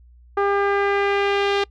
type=tone with low-pass filter sweep; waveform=sawtooth; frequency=400.7 Hz; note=G4; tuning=38 cents sharp; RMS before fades=-20 dBFS; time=0.37-1.64 s; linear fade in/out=5 ms; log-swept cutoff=1300 to 3600 Hz; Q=1.8; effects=noise-tail reverb RT60 0.1 s tail -24 dB re dry + added 60 Hz sine -46 dBFS peak until 1.7 s